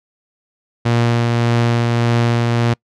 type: tone with tremolo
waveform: sawtooth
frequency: 118 Hz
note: A#2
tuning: 22 cents sharp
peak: -8 dBFS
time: 0.85-2.74 s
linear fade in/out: 10 ms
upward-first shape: triangle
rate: 1.7 Hz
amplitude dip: 25%
effects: noise-tail reverb RT60 0.1 s tail -26 dB re dry + low-pass 5000 Hz 12 dB/octave